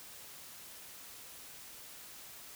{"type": "silence", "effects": ["white hiss -51 dBFS RMS until 2.55 s"]}